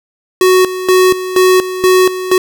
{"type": "tone with tremolo", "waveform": "square", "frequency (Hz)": 370.3, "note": "F#4", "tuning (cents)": 1, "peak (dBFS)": -6, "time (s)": [0.41, 2.38], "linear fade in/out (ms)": 2, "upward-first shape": "square", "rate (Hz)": 2.1, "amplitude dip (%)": 75, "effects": []}